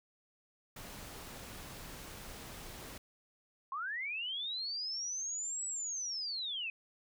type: noise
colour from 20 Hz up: pink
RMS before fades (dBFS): -48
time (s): 0.76-2.98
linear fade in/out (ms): 5
type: linear two-way sweep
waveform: sine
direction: up then down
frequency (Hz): 1031 to 7902 to 2485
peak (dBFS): -36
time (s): 3.72-6.7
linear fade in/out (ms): 2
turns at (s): 5.66
effects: none